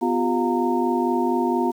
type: tone cluster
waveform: sine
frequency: 249.8 / 351.8 / 396.1 / 707 / 919 Hz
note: B3 / F4 / G4 / F5 / A#5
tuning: +20 / +13 / +18 / +21 / -25 cents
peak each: -23 / -23 / -29 / -29 / -25 dBFS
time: 0.01-1.72 s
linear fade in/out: 20 ms
effects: 8-bit